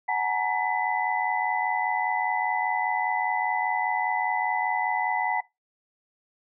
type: tone cluster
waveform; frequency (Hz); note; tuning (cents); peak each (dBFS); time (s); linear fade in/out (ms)
sine; 742 / 851 / 936 / 2001; F#5 / G#5 / A#5 / B6; +5 / +42 / +7 / +22; -29; 0.08-5.41; 10
effects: noise-tail reverb RT60 0.2 s tail -21 dB re dry